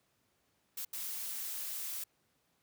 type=noise bursts at uneven times; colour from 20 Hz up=blue; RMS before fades=-40 dBFS; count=2; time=0.77-0.85 / 0.93-2.04 s; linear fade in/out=5 ms; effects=pink hiss -75 dBFS RMS until 2.62 s + high-pass 100 Hz 12 dB/octave